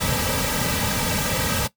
pink noise with comb filter, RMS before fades -23 dBFS, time 0-1.68 s, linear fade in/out 20 ms, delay 2.8 ms, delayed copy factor -0.8, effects noise-tail reverb RT60 0.1 s tail -17 dB re dry

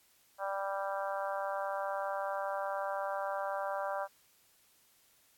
harmonic tone, 196.1 Hz, G3, 1 cent sharp, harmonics 3 / 4 / 5 / 6 / 7 / 8, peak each -37 / -39 / -41 / -43 / -44 / -45 dBFS, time 0.38-4.08 s, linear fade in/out 50 ms, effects white hiss -67 dBFS RMS until 5.37 s + AAC 64 kbps

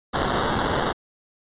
white noise with sample-and-hold, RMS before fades -23 dBFS, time 0.13-0.93 s, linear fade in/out 20 ms, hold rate 2450 Hz, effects resampled to 8000 Hz

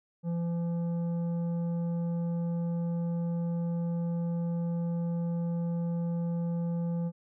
triangle tone with tanh clipping, 170 Hz, F3, 46 cents flat, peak -30 dBFS, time 0.23-7.12 s, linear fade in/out 50 ms, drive 13 dB, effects none

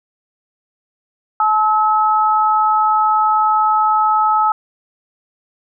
sine tone pair together, 861 / 1290 Hz, A5 / E6, -38 / -38 cents, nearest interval perfect fifth, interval 700 cents, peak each -14 dBFS, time 1.4-4.52 s, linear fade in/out 2 ms, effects none

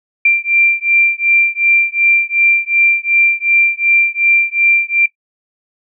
sine beating tone pair, 2365 / 2367.7 Hz, D7 / D7, +12 / +13 cents, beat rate 2.7 Hz, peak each -12 dBFS, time 0.25-5.06 s, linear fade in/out 5 ms, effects noise-tail reverb RT60 0.1 s tail -20 dB re dry

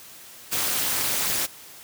white noise with amplitude modulation, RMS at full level -21 dBFS, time 0.51-1.47 s, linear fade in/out 20 ms, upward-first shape sine, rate 232 Hz, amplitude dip 90%, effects white hiss -45 dBFS RMS until 1.83 s + high-pass 60 Hz 12 dB/octave

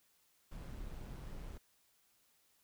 brown noise with amplitude modulation, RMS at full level -45 dBFS, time 0.51-1.58 s, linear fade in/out 10 ms, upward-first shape sine, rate 136 Hz, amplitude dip 30%, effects white hiss -73 dBFS RMS until 2.63 s

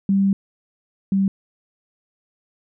sine tone pair in turn, 196 / 194.53 Hz, G3 / G3, 0 / -13 cents, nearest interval unison, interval 13 cents, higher first, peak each -14 / -15 dBFS, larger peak first, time 0.09-0.33 / 1.12-1.28 s, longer first, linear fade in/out 2 ms, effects none

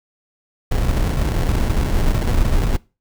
brown noise with sample-and-hold, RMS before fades -17 dBFS, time 0.71-2.77 s, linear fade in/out 10 ms, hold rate 1225 Hz, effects noise-tail reverb RT60 0.3 s tail -23 dB re dry

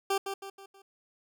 20% pulse tone with echo, 392 Hz, G4, in tune, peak -21 dBFS, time 0.1-0.18 s, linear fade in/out 5 ms, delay 160 ms, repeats 4, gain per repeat -7 dB, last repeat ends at 0.82 s, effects none

